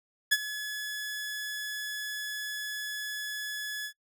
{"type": "tone with ADSR envelope", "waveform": "sawtooth", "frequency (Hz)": 1703, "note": "G#6", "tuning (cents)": 43, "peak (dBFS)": -15, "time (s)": [0.31, 3.93], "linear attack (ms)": 16, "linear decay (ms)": 41, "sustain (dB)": -15, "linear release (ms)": 78, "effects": ["noise-tail reverb RT60 0.1 s tail -25 dB re dry"]}